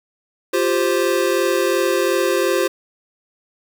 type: chord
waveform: square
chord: F suspended second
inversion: none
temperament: equal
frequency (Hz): 349.2 / 392 / 523.3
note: F4 / G4 / C5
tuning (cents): 0 / 0 / 0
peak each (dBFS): -21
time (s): 0.53-2.68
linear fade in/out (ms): 10
effects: 7-bit